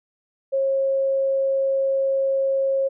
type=tone; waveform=sine; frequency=541 Hz; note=C#5; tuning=42 cents flat; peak=-18 dBFS; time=0.52-2.89 s; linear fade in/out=20 ms; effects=none